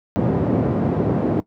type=band-pass noise; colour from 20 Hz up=pink; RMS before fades=-19 dBFS; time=0.16-1.4 s; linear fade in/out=0 ms; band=130 to 420 Hz; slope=12 dB/octave; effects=noise-tail reverb RT60 0.1 s tail -17 dB re dry + high-pass 80 Hz 12 dB/octave